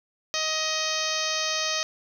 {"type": "harmonic tone with a mistuned harmonic", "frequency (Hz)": 628, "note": "D#5", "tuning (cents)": 16, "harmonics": [1, 2, 3, 4, 5, 6, 7, 8, 9, 10], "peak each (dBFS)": [-34, -34, -34, -34, -34, -34, -34, -34, -34, -34], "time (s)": [0.34, 1.83], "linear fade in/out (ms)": 0, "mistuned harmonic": 9, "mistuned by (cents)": -18, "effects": ["9-bit"]}